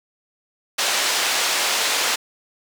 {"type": "band-pass noise", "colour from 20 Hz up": "white", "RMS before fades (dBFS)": -21, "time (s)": [0.78, 2.16], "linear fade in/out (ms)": 10, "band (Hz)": [450, 5800], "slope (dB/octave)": 12, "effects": []}